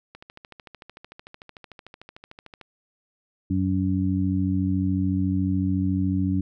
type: click train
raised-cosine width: 0.3 ms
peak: -26 dBFS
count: 34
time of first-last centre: 0.15-2.613 s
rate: 13.4 Hz
type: harmonic tone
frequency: 93.9 Hz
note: F#2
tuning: 26 cents sharp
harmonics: 1 / 2 / 3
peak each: -25 / -25 / -25 dBFS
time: 3.5-6.41 s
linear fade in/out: 5 ms
effects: none